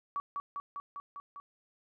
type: tone with echo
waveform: sine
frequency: 1138 Hz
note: C#6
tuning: 45 cents sharp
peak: -31 dBFS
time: 0.16-0.2 s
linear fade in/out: 0 ms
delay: 200 ms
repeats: 6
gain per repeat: -2 dB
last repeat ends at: 1.4 s
effects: none